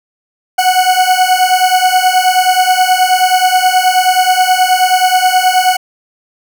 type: beating tone pair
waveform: 40% pulse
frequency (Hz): 734 / 743.4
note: F#5 / F#5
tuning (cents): -14 / +8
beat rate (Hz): 9.4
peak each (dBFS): -10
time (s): 0.58-5.77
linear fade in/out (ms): 10
effects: none